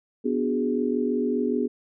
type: chord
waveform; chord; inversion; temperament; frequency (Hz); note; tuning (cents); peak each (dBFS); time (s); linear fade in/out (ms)
sine; G# half-diminished seventh; first; equal; 246.9 / 293.7 / 370 / 415.3; B3 / D4 / F#4 / G#4; 0 / 0 / 0 / 0; -25 / -30 / -30 / -27; 0.24-1.68; 20
effects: none